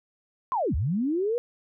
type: linear two-way sweep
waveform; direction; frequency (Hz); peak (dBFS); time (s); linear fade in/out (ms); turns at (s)
sine; down then up; 1084 to 60 to 493.1; -23; 0.52-1.38; 0; 0.75
effects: none